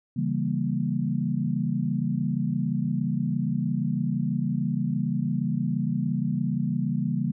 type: chord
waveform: sine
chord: C# diminished seventh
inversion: none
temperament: equal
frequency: 138.59 / 164.81 / 196 / 233.1 Hz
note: C#3 / E3 / G3 / Bb3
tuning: 0 / 0 / 0 / 0 cents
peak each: -29 dBFS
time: 0.16-7.32 s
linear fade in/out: 10 ms
effects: none